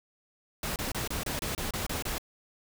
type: noise bursts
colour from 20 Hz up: pink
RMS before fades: -33 dBFS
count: 10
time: 0.63-2.182 s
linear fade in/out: 2 ms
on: 130 ms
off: 28 ms
effects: none